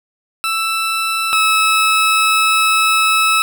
20% pulse tone pair in turn, 1324 / 1299.8 Hz, E6 / E6, +7 / -25 cents, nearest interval unison, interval 32 cents, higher first, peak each -11 / -6 dBFS, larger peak second, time 0.44-1.33 / 1.33-3.42 s, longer second, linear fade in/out 0 ms, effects none

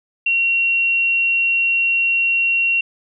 sine tone, 2740 Hz, F7, 34 cents flat, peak -14 dBFS, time 0.26-2.81 s, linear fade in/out 5 ms, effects none

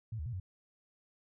sine tone with pitch steps, 111.4 / 75.8 / 121.1 / 92.6 Hz, A2 / D#2 / B2 / F#2, +22 / -45 / -34 / +2 cents, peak -36 dBFS, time 0.12-0.4 s, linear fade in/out 5 ms, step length 70 ms, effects none

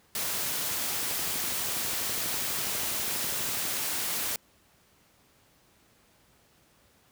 white noise, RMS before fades -31 dBFS, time 0.15-4.36 s, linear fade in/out 2 ms
click train, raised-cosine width 2 ms, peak -30 dBFS, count 33, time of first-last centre 1.03-3.653 s, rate 12.2 Hz
effects pink hiss -63 dBFS RMS until 7.11 s + high-pass 60 Hz 12 dB/octave

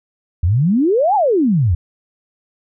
sine exponential two-way sweep, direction up then down, 77.78 to 878 to 77.78 Hz, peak -11 dBFS, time 0.43-1.75 s, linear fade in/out 5 ms, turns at 1.15 s, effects none

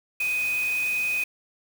sine tone in noise, 2500 Hz, D#7, 8 cents sharp, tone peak -23 dBFS, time 0.2-1.24 s, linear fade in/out 5 ms, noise white, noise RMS -38 dBFS, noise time 0.2-1.24 s, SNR +12 dB, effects none

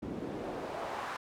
pink noise with band-pass filter sweep, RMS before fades -39 dBFS, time 0.02-1.17 s, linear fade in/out 10 ms, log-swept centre 230 to 1200 Hz, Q 1.5, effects none

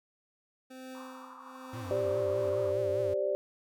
25% pulse tone with tremolo, 259.1 Hz, C4, 17 cents flat, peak -38 dBFS, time 0.7-2.5 s, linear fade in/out 10 ms, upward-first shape triangle, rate 1.1 Hz, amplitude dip 85%
white band-pass noise, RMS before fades -50 dBFS, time 0.95-2.72 s, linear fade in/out 0 ms, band 940 to 1200 Hz, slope 48 dB/octave
square tone with vibrato, 104.8 Hz, G#2, 16 cents sharp, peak -40 dBFS, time 1.73-3.14 s, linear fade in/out 5 ms, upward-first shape triangle, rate 4.9 Hz, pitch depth 240 cents each way
sine chord, G suspended fourth, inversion none, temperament equal, 392 / 523.3 / 587.3 Hz, G4 / C5 / D5, 0 / 0 / 0 cents, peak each -33 / -34 / -30 dBFS, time 1.91-3.35 s, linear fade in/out 0 ms
effects none

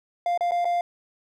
triangle tone with dropouts, 698.5 Hz, F5, in tune, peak -19 dBFS, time 0.26-0.81 s, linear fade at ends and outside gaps 2 ms, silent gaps 0.376-0.408 / 0.51-0.518 / 0.646-0.653 s, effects none

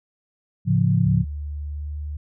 sine chord, A augmented, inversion none, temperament equal with one note detuned, 108.17 / 138.59 / 174.61 Hz, A2 / C#3 / E#3, -29 / 0 / 0 cents, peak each -20 dBFS, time 0.65-1.25 s, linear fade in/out 50 ms
sine tone with pitch glide, 73.42 to 74.14 Hz, D2 to D2, 0 to +17 cents, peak -27 dBFS, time 1.05-2.17 s, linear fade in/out 5 ms, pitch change +17 cents, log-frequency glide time 1.71-1.96 s
effects none

